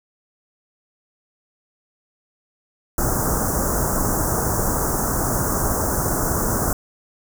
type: band-stop noise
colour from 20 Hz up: pink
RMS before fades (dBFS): -21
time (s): 2.98-6.73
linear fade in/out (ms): 2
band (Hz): 1500 to 6000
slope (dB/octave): 48
effects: none